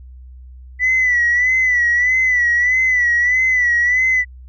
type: tone with vibrato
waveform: sine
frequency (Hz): 1975.5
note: B6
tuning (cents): 0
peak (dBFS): -11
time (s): 0.79-4.25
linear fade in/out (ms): 50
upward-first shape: sine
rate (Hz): 1.6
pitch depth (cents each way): 66
effects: tanh soft clip ceiling -8 dBFS + added 63 Hz sine -35 dBFS peak until 4.48 s